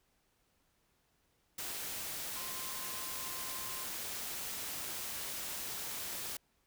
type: tone in noise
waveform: sine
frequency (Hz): 1046.5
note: C6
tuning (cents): 0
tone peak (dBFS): -50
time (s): 2.36-3.85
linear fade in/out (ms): 5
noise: white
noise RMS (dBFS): -41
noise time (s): 1.58-6.37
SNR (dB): -12
effects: pink hiss -75 dBFS RMS until 6.66 s